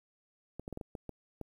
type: clicks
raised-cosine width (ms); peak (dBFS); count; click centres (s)
2; -27; 8; 0.596 / 0.679 / 0.727 / 0.774 / 0.812 / 0.952 / 1.093 / 1.413
effects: 10-bit